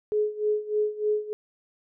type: tone with tremolo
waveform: sine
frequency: 422.9 Hz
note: G#4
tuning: 31 cents sharp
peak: -20 dBFS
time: 0.12-1.33 s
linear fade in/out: 0 ms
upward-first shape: sine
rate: 3.3 Hz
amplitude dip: 85%
effects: none